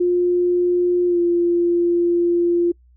sine tone with pitch glide, 354.5 to 346 Hz, F4 to F4, +26 to -16 cents, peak -14 dBFS, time 0-2.72 s, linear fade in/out 10 ms, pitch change -42 cents, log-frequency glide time 1.07-1.19 s, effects noise-tail reverb RT60 0.1 s tail -25 dB re dry + added 61 Hz sine -49 dBFS peak until 2.96 s

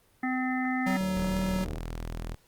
harmonic tone, 256.4 Hz, C4, 35 cents flat, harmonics 1 / 3 / 5 / 7 / 8, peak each -28 / -34 / -39 / -36 / -36 dBFS, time 0.23-0.97 s, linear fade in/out 5 ms
square tone with vibrato, 188.1 Hz, F#3, 29 cents sharp, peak -28 dBFS, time 0.86-1.65 s, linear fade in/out 10 ms, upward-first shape sine, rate 2.3 Hz, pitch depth 9 cents each way
click train, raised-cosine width 2 ms, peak -27 dBFS, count 59, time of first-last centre 1.01-1.772 s, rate 76.1 Hz
sawtooth tone, 40.96 Hz, E1, 10 cents flat, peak -30 dBFS, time 1.16-2.35 s, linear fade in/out 10 ms
effects pink hiss -64 dBFS RMS until 2.47 s + Opus 32 kbps

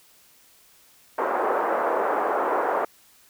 pink band-pass noise, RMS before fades -24 dBFS, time 1.18-2.85 s, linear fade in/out 5 ms, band 410 to 1300 Hz, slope 24 dB/octave, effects white hiss -56 dBFS RMS until 3.29 s

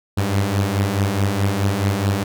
sawtooth beating tone pair, 96.1 / 100.8 Hz, G2 / G2, -34 / +49 cents, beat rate 4.7 Hz, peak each -18 / -15 dBFS, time 0.17-2.24 s, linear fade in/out 10 ms, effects none

